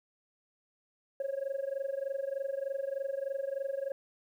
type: tone with amplitude modulation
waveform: sine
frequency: 547 Hz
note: C#5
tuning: 23 cents flat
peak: -27 dBFS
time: 1.2-3.92 s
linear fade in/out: 2 ms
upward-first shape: sine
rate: 23.3 Hz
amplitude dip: 90%
effects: tanh soft clip ceiling -28 dBFS + 11-bit